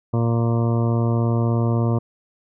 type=harmonic tone; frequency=116.54 Hz; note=A#2; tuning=in tune; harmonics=1 / 2 / 3 / 4 / 5 / 6 / 8 / 9 / 10; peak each=-18 / -24 / -28 / -30 / -32 / -34 / -36 / -37 / -38 dBFS; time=0.13-1.99 s; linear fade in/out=10 ms; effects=none